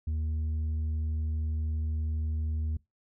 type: tone with tanh clipping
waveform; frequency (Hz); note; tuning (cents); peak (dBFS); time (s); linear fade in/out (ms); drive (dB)
sine; 78.1; D#2; +7; -29; 0.07-2.77; 5; 4
effects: noise-tail reverb RT60 0.2 s tail -22 dB re dry